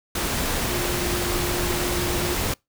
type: tone in noise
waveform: sine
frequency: 353.5 Hz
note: F4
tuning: 21 cents sharp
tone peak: -28 dBFS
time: 0.7-2.35 s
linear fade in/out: 5 ms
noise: pink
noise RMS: -25 dBFS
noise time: 0.15-2.54 s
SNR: -6 dB
effects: noise-tail reverb RT60 0.2 s tail -26 dB re dry